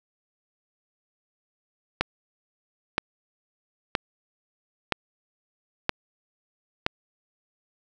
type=click train; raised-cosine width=0.3 ms; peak=-5 dBFS; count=6; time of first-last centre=2.01-6.864 s; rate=1.03 Hz; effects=none